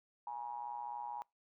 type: ring-modulated tone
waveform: triangle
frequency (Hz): 61.9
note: B1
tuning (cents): +5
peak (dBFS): -35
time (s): 0.27-1.22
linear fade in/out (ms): 0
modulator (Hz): 893
effects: noise-tail reverb RT60 0.2 s tail -24 dB re dry